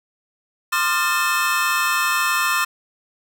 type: tone cluster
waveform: square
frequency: 1054 / 1206 / 1393 / 1789 / 2587 Hz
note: C6 / D6 / F6 / A6 / E7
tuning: +12 / +46 / -5 / +28 / -33 cents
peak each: -25 dBFS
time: 0.72-2.65 s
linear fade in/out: 10 ms
effects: none